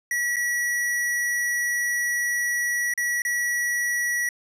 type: tone with dropouts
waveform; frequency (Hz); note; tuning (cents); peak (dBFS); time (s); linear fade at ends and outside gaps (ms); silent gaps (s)
square; 1933; B6; -38; -23; 0.11-4.29; 2; 0.36-0.366 / 2.938-2.976 / 3.22-3.25
effects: resampled to 32000 Hz